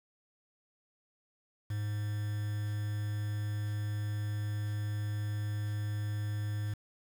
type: tone with quantisation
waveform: triangle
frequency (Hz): 104.5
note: G#2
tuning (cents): +11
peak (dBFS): -30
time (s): 1.7-6.74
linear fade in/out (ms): 5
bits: 8
effects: none